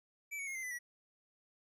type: tone with pitch steps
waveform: square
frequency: 2313 / 2232 / 2153 / 2077 / 2004 / 1933.8 Hz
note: D7 / C#7 / C7 / C7 / B6 / B6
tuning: -27 / +11 / +49 / -13 / +25 / -37 cents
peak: -40 dBFS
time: 0.31-0.79 s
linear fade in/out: 20 ms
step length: 80 ms
effects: resampled to 32000 Hz + 13-bit